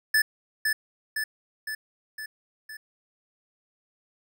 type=tone with echo; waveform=square; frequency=1744 Hz; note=A6; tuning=16 cents flat; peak=-19 dBFS; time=0.14-0.22 s; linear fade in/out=5 ms; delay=510 ms; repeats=5; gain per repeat=-4 dB; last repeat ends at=2.77 s; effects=none